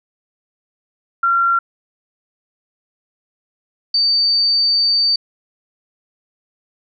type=tone pair in turn; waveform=sine; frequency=1373 / 4598 Hz; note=F6 / D8; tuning=-30 / -37 cents; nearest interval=octave + major sixth; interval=2093 cents; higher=second; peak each=-12 dBFS; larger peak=neither; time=1.23-1.59 / 3.94-5.16 s; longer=second; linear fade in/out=5 ms; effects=none